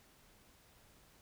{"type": "silence", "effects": ["pink hiss -65 dBFS RMS until 1.21 s"]}